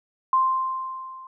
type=tone with level ramp; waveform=sine; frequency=1046.5 Hz; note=C6; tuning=in tune; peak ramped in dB=-15 to -39 dBFS; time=0.33-1.27 s; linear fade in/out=2 ms; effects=none